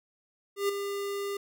square tone with ADSR envelope, 401 Hz, G4, 39 cents sharp, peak -24 dBFS, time 0.56-1.37 s, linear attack 130 ms, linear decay 8 ms, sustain -8 dB, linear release 4 ms, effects none

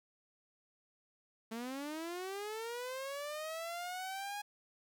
sawtooth linear sweep, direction up, 220 to 830 Hz, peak -36 dBFS, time 1.51-4.42 s, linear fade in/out 10 ms, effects 12-bit

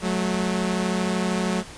sawtooth tone pair together, 183.9 / 216.8 Hz, F#3 / A3, -10 / -25 cents, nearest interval minor third, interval 285 cents, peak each -20 / -22 dBFS, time 0.01-1.64 s, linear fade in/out 50 ms, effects pink hiss -41 dBFS RMS until 1.77 s + resampled to 22050 Hz

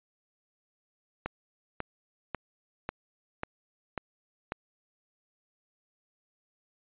click train, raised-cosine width 0.5 ms, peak -17 dBFS, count 7, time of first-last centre 1.26-4.521 s, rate 1.84 Hz, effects resampled to 8000 Hz

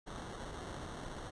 pink noise with sample-and-hold, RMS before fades -45 dBFS, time 0.06-1.31 s, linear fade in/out 20 ms, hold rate 2450 Hz, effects resampled to 22050 Hz

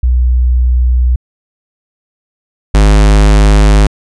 sine / square tone pair in turn, 61.74 / 51.53 Hz, B1 / G#1, 0 / -13 cents, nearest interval minor third, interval 313 cents, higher first, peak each -6 / -4 dBFS, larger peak second, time 0.03-1.16 / 2.74-3.87 s, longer neither, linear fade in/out 5 ms, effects resampled to 22050 Hz

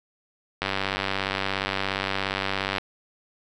click train, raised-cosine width 0.3 ms, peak -9 dBFS, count 211, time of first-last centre 0.62-2.783 s, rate 97.1 Hz, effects none

